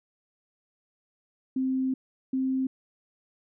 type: tone pair in turn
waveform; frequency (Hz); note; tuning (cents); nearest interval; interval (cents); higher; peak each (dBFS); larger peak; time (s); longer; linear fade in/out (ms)
sine; 261.6 / 262.6; C4 / C4; 0 / +6; unison; 6; second; -24; neither; 1.56-1.94 / 2.33-2.67; first; 5
effects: none